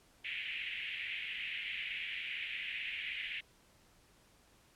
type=band-pass noise; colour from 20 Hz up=pink; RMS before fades=-41 dBFS; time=0.24-3.41 s; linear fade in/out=10 ms; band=2000 to 3000 Hz; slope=48 dB/octave; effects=pink hiss -66 dBFS RMS until 4.75 s + low-pass 12000 Hz 12 dB/octave